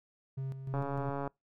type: tone with tremolo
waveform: triangle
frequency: 133.9 Hz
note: C3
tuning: 40 cents sharp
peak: -32 dBFS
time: 0.37-1.1 s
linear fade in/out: 10 ms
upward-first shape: square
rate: 3.3 Hz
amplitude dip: 55%
type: click train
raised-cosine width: 1 ms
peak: -23 dBFS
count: 76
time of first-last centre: 0.74-1.276 s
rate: 140 Hz
effects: noise-tail reverb RT60 0.2 s tail -26 dB re dry